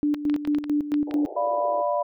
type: tone with tremolo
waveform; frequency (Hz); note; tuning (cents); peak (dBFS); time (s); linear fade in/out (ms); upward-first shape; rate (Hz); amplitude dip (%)
sine; 294.5; D4; +5; -19; 0.03-1.26; 0; square; 4.5; 70
type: clicks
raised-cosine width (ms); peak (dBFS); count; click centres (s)
0.3; -20; 8; 0.145 / 0.298 / 0.342 / 0.451 / 0.548 / 0.641 / 0.941 / 1.111
type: band-pass noise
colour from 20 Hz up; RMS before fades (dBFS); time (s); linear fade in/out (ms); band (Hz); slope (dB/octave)
pink; -38; 1.07-1.82; 5; 320 to 840; 96
type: chord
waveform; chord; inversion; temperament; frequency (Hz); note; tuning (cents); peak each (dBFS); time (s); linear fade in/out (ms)
sine; B diminished; first; equal; 587.3 / 698.5 / 987.8; D5 / F5 / B5; 0 / 0 / 0; -24 / -27 / -27; 1.36-2.03; 10
effects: none